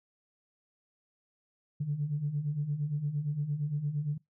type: beating tone pair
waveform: sine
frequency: 140.9 / 149.6 Hz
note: C#3 / D3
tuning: +29 / +32 cents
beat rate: 8.7 Hz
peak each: -35 / -30 dBFS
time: 1.8-4.18 s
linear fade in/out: 10 ms
effects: noise-tail reverb RT60 0.2 s tail -24 dB re dry + tanh soft clip ceiling -22 dBFS